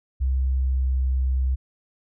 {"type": "tone with pitch glide", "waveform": "sine", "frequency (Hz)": [65.41, 64.88], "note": ["C2", "C2"], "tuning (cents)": [0, -14], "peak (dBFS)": -19, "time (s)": [0.2, 1.56], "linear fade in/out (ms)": 20, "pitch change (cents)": -14, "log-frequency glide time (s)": [0.49, 0.89], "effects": []}